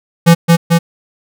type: tone with echo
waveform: square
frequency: 168.5 Hz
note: E3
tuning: 38 cents sharp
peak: -3 dBFS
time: 0.26-0.35 s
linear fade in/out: 20 ms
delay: 220 ms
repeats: 2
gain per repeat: -2 dB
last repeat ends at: 0.79 s
effects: none